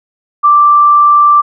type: tone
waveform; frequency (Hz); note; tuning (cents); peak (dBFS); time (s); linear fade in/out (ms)
sine; 1174.7; D6; 0; -3; 0.43-1.42; 20
effects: none